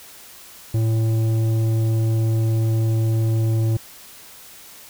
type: tone with tanh clipping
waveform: sine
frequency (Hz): 111.8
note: A2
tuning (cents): +28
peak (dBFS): -18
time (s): 0.74-3.77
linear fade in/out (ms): 5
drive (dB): 10
effects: white hiss -43 dBFS RMS until 4.89 s